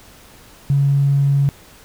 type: tone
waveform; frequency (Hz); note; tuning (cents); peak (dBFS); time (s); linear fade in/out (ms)
triangle; 140; C#3; +18; -8; 0.7-1.49; 0
effects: tanh soft clip ceiling -10 dBFS + pink hiss -45 dBFS RMS until 1.84 s